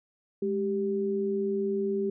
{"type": "tone pair together", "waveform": "sine", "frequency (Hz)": [207.7, 392], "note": ["G#3", "G4"], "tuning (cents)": [0, 0], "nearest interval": "major seventh", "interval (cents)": 1100, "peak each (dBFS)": [-31, -27], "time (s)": [0.42, 2.1], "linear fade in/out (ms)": 5, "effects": []}